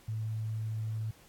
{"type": "tone", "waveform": "sine", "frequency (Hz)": 110, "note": "A2", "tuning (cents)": 0, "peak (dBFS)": -32, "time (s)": [0.08, 1.11], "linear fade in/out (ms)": 5, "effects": ["pink hiss -60 dBFS RMS until 1.28 s", "AAC 64 kbps"]}